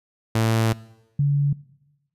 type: tone pair in turn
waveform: sawtooth / sine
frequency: 112.2 / 142.63 Hz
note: A2 / C#3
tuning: +34 / +50 cents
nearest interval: major third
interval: 416 cents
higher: second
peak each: -14 / -16 dBFS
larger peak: first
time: 0.35-0.73 / 1.19-1.53 s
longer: first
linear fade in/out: 5 ms
effects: noise-tail reverb RT60 1.0 s tail -21 dB re dry + resampled to 32000 Hz